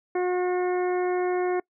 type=harmonic tone; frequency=361.4 Hz; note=F#4; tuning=41 cents flat; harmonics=1 / 2 / 3 / 4 / 5 / 6; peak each=-23 / -30 / -38 / -40 / -41 / -41 dBFS; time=0.15-1.6 s; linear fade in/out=5 ms; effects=noise-tail reverb RT60 0.1 s tail -25 dB re dry